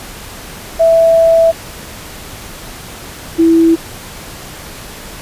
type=tone pair in turn; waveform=sine; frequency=659 / 329.5 Hz; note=E5 / E4; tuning=-1 / -1 cents; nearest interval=octave; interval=1200 cents; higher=first; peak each=-5 dBFS; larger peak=neither; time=0.79-1.52 / 3.38-3.76 s; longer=first; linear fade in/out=20 ms; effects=pink hiss -30 dBFS RMS until 5.21 s + resampled to 32000 Hz